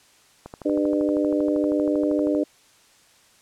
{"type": "click train", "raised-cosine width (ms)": 1, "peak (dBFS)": -22, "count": 25, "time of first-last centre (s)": [0.46, 2.35], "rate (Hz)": 12.7}
{"type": "harmonic tone", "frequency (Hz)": 100, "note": "G2", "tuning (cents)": 35, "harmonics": [3, 4, 5, 6], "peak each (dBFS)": [-21, -28, -27, -26], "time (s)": [0.65, 2.44], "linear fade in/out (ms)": 10}
{"effects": ["white hiss -56 dBFS RMS until 3.41 s", "low-pass 9000 Hz 12 dB/octave"]}